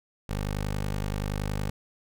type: tone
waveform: 15% pulse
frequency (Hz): 50.6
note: G#1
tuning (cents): -44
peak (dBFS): -22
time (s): 0.29-1.7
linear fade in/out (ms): 5
effects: none